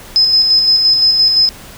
sine tone with tremolo, 5100 Hz, D#8, 42 cents sharp, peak -6 dBFS, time 0.16-1.49 s, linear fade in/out 0 ms, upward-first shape square, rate 5.8 Hz, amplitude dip 35%, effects pink hiss -35 dBFS RMS until 1.77 s

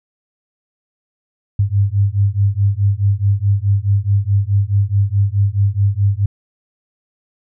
sine beating tone pair, 98 / 102.7 Hz, G2 / G#2, 0 / -19 cents, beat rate 4.7 Hz, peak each -15 dBFS, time 1.59-6.26 s, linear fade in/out 5 ms, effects none

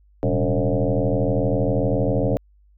sine tone with frequency modulation, 206.3 Hz, G#3, 11 cents flat, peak -17 dBFS, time 0.23-2.37 s, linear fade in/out 0 ms, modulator 80 Hz, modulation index 5.2, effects added 50 Hz sine -52 dBFS peak until 2.77 s

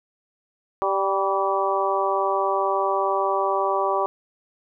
harmonic tone with a mistuned harmonic, 195.3 Hz, G3, 6 cents flat, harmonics 2 / 3 / 4 / 5 / 6, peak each -26 / -26 / -26 / -26 / -26 dBFS, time 0.82-4.06 s, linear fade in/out 0 ms, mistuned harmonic 6, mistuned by -30 cents, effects none

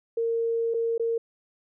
sine tone with dropouts, 460 Hz, A#4, 23 cents flat, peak -23 dBFS, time 0.17-1.18 s, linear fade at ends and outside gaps 5 ms, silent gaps 0.739-0.743 / 0.98-0.996 s, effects none

